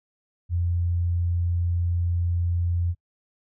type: tone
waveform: sine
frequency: 86.7 Hz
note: F2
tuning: 12 cents flat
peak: -21 dBFS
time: 0.49-2.95 s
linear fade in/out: 50 ms
effects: noise-tail reverb RT60 0.1 s tail -26 dB re dry